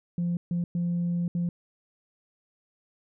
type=tone bursts at uneven times; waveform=sine; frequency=173.4 Hz; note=F3; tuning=12 cents flat; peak=-23 dBFS; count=4; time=0.18-0.37 / 0.51-0.64 / 0.75-1.28 / 1.35-1.49 s; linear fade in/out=2 ms; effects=tanh soft clip ceiling -22 dBFS